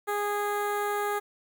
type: tone with notch filter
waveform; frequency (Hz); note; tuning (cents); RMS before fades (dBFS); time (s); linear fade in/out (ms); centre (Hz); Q
15% pulse; 412.1; G#4; -13; -29; 0.07-1.2; 20; 4900; 0.63
effects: 10-bit